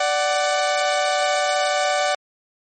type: tone pair together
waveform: sawtooth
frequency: 587.3 / 748.1 Hz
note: D5 / F#5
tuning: 0 / +19 cents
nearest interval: major third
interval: 419 cents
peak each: -17 dBFS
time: 0-2.15 s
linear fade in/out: 5 ms
effects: MP3 32 kbps